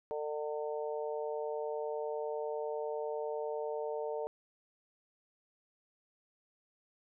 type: harmonic tone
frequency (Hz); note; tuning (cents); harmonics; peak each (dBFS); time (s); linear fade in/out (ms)
150; D3; +37; 3 / 4 / 5 / 6; -37 / -39 / -46 / -45; 0.11-4.27; 0
effects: none